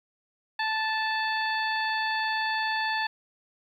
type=harmonic tone with a mistuned harmonic; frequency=877 Hz; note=A5; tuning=6 cents flat; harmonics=1 / 2 / 3 / 4 / 5; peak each=-29 / -29 / -36 / -38 / -37 dBFS; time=0.59-3.07 s; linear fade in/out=5 ms; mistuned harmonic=5; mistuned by=+19 cents; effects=10-bit